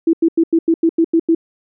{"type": "tone bursts", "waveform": "sine", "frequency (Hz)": 329.6, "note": "E4", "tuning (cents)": 0, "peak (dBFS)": -9, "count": 9, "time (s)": [0.07, 1.349], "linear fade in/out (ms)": 5, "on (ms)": 63, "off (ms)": 89, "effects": []}